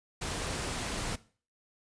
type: noise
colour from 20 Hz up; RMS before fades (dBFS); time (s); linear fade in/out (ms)
pink; -35; 0.21-1.16; 10
effects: noise-tail reverb RT60 0.4 s tail -18 dB re dry + resampled to 22050 Hz